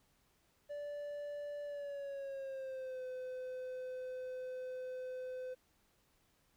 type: tone with pitch glide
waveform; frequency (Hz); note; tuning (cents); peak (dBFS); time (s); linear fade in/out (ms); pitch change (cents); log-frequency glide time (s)
triangle; 582 to 509.6; D5 to C5; -16 to -46; -39; 0.69-5.55; 20; -230; 1.64-3.04
effects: pink hiss -74 dBFS RMS until 6.56 s